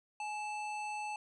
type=harmonic tone with a mistuned harmonic; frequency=880 Hz; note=A5; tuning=in tune; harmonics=1 / 3 / 5 / 7 / 9 / 10; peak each=-38 / -43 / -57 / -58 / -57 / -61 dBFS; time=0.2-1.16 s; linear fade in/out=2 ms; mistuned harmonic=1; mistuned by=-76 cents; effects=none

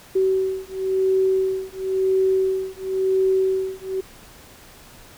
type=beating tone pair; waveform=sine; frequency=379.5 / 380.46 Hz; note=F#4 / F#4; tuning=+44 / +48 cents; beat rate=0.96 Hz; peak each=-21 dBFS; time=0.15-4.01 s; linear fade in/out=10 ms; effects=pink hiss -46 dBFS RMS until 5.17 s

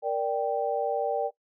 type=chord; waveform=sine; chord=G minor; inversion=first; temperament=equal; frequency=466.2 / 587.3 / 784 Hz; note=Bb4 / D5 / G5; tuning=0 / 0 / 0 cents; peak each=-29 dBFS; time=0.02-1.31 s; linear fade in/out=50 ms; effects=noise-tail reverb RT60 0.1 s tail -18 dB re dry

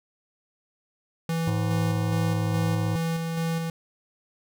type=tone with tremolo; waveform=square; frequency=164.81 Hz; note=E3; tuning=in tune; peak=-25 dBFS; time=1.29-3.7 s; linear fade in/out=2 ms; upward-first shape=square; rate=2.4 Hz; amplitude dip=30%
type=harmonic tone; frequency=106.6 Hz; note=G#2; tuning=46 cents sharp; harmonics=1 / 3 / 5 / 7 / 9 / 10; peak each=-25 / -35 / -39 / -42 / -44 / -45 dBFS; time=1.47-2.96 s; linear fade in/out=5 ms
effects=none

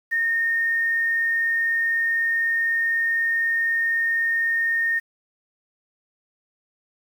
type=tone with quantisation; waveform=sine; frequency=1836 Hz; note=A#6; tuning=27 cents flat; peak=-19 dBFS; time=0.11-5 s; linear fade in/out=20 ms; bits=8; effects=none

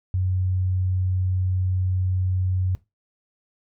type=tone; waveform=sine; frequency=92.5 Hz; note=F#2; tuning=in tune; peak=-20 dBFS; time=0.14-2.75 s; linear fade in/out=0 ms; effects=noise-tail reverb RT60 0.2 s tail -17 dB re dry

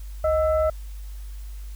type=tone with frequency modulation; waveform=sine; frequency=626 Hz; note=D#5; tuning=10 cents sharp; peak=-18 dBFS; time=0.24-0.7 s; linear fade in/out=5 ms; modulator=695 Hz; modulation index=0.6; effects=added 50 Hz sine -33 dBFS peak until 1.75 s + white hiss -53 dBFS RMS until 1.75 s

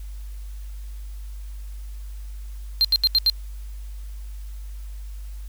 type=tone bursts; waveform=triangle; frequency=4172 Hz; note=C8; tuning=6 cents flat; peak=-13 dBFS; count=5; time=2.81-3.298 s; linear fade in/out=0 ms; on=36 ms; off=77 ms; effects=added 50 Hz sine -32 dBFS peak until 5.48 s + white hiss -54 dBFS RMS until 5.48 s

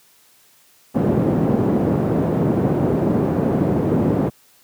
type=band-pass noise; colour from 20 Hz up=pink; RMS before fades=-18 dBFS; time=0.94-4.3 s; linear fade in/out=20 ms; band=140 to 420 Hz; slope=12 dB/octave; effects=white hiss -54 dBFS RMS until 4.63 s + high-pass 80 Hz 12 dB/octave

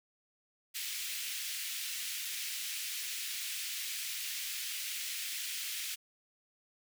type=high-pass noise; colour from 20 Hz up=pink; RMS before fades=-39 dBFS; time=0.74-5.96 s; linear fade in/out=20 ms; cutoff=2200 Hz; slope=24 dB/octave; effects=none

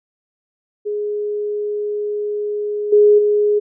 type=tone with level steps; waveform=sine; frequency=416.5 Hz; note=G#4; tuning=5 cents sharp; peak=-19 / -7 / -12 dBFS; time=0.85-3.6 s; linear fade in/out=20 ms; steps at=2.92 / 3.18 s; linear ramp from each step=10 ms; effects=none

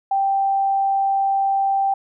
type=tone; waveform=sine; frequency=784 Hz; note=G5; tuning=in tune; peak=-16 dBFS; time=0.11-1.94 s; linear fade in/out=5 ms; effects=none

